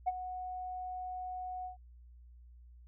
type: tone with ADSR envelope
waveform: sine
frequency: 735 Hz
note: F#5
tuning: 12 cents flat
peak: -25 dBFS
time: 0.06-1.77 s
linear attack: 21 ms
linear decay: 29 ms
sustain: -13 dB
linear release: 120 ms
effects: tanh soft clip ceiling -24 dBFS + added 60 Hz sine -53 dBFS peak until 2.87 s